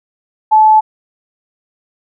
sine tone, 866 Hz, A5, 28 cents flat, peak -4 dBFS, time 0.51-0.81 s, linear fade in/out 20 ms, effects none

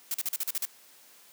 blue noise bursts, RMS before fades -30 dBFS, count 8, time 0.11-0.653 s, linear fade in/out 2 ms, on 32 ms, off 41 ms, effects white hiss -56 dBFS RMS until 1.32 s + high-pass 200 Hz 12 dB/octave

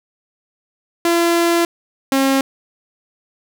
sawtooth tone pair in turn, 340 / 269.9 Hz, F4 / C#4, -46 / -46 cents, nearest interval major third, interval 400 cents, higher first, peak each -9 dBFS, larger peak neither, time 1.05-1.65 / 2.12-2.41 s, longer first, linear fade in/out 2 ms, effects none

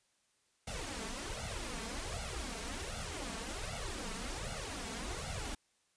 pink noise with flanger, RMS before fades -41 dBFS, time 0.67-5.55 s, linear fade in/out 5 ms, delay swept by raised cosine 1.4 to 4.5 ms, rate 1.3 Hz, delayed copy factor +0.9, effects white hiss -75 dBFS RMS until 5.96 s + resampled to 22050 Hz

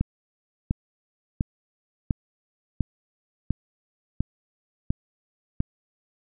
click train, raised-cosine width 5 ms, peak -10 dBFS, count 9, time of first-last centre 0.01-5.604 s, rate 1.43 Hz, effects none

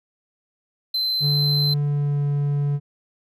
triangle tone, 4078 Hz, C8, 45 cents flat, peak -19 dBFS, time 0.94-1.74 s, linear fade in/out 5 ms
triangle tone with pitch glide, 145.3 to 143.71 Hz, D3 to D3, -18 to -37 cents, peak -17 dBFS, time 1.2-2.8 s, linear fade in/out 50 ms, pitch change -19 cents, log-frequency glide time 1.8-2.24 s
effects none

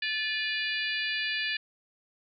harmonic tone with a mistuned harmonic, 581 Hz, D5, 19 cents flat, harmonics 3 / 4 / 5 / 6 / 7 / 8, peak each -32 / -34 / -36 / -38 / -39 / -40 dBFS, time 0.02-1.57 s, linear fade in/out 5 ms, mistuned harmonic 4, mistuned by +81 cents, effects none

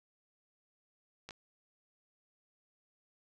clicks, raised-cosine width 0.2 ms, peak -28 dBFS, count 2, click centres 1.29 / 1.308 s, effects none

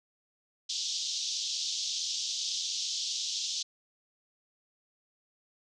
white band-pass noise, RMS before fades -34 dBFS, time 0.69-3.63 s, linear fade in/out 10 ms, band 3200 to 6400 Hz, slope 48 dB/octave, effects none

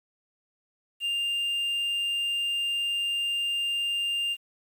triangle tone with quantisation, 2799 Hz, F7, 3 cents sharp, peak -24 dBFS, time 1-4.37 s, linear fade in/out 50 ms, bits 9, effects none

